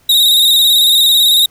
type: tone with vibrato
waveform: 45% pulse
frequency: 3759 Hz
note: A#7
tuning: 14 cents sharp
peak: -6 dBFS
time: 0.09-1.46 s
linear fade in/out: 5 ms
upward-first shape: square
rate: 18 Hz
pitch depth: 41 cents each way
effects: pink hiss -51 dBFS RMS until 1.5 s